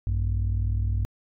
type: tone pair together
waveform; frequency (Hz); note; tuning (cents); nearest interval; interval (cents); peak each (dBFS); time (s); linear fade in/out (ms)
sine; 58.31 / 98; A#1 / G2; +1 / 0; major sixth; 899; -23; 0.07-1.05; 0
effects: tanh soft clip ceiling -19 dBFS